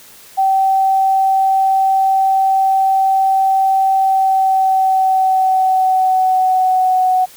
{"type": "tone with pitch glide", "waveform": "sine", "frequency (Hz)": [771, 742.2], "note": ["G5", "F#5"], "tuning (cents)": [-29, 5], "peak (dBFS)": -10, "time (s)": [0.37, 7.26], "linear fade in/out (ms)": 20, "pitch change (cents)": -66, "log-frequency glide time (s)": [3.95, 7.08], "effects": ["white hiss -41 dBFS RMS until 7.36 s"]}